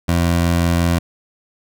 20% pulse tone, 85.5 Hz, F2, 36 cents flat, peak -9 dBFS, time 0.08-0.99 s, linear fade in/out 10 ms, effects none

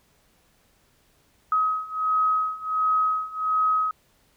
sine beating tone pair, 1268 / 1269.4 Hz, D#6 / D#6, +32 / +34 cents, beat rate 1.4 Hz, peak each -25 / -23 dBFS, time 1.52-3.91 s, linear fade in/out 2 ms, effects pink hiss -63 dBFS RMS until 4.36 s

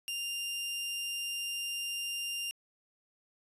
sawtooth tone, 2794 Hz, F7, in tune, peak -31 dBFS, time 0.08-2.51 s, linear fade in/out 0 ms, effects resampled to 32000 Hz

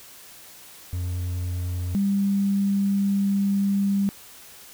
triangle / sine tone pair in turn, 89 / 198.53 Hz, F2 / G3, +33 / +22 cents, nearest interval octave + major second, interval 1389 cents, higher second, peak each -23 / -19 dBFS, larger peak second, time 0.93-1.95 / 1.95-4.09 s, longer second, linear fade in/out 0 ms, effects white hiss -46 dBFS RMS until 4.73 s

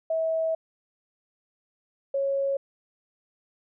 sine tone pair in turn, 647 / 550.7 Hz, E5 / C#5, -32 / -11 cents, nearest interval minor third, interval 279 cents, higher first, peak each -23 dBFS, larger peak neither, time 0.1-0.55 / 2.14-2.57 s, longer first, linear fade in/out 5 ms, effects none

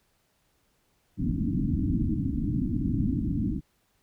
white low-pass noise, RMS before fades -27 dBFS, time 1.17-3.61 s, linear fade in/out 50 ms, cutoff 310 Hz, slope 96 dB/octave, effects pink hiss -70 dBFS RMS until 4.02 s

